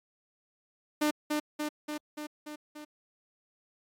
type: tone with echo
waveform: sawtooth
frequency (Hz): 299.9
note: D4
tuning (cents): +36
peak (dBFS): -21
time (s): 1.01-1.11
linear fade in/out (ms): 10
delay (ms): 290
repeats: 6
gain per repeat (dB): -3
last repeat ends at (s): 2.85
effects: AAC 48 kbps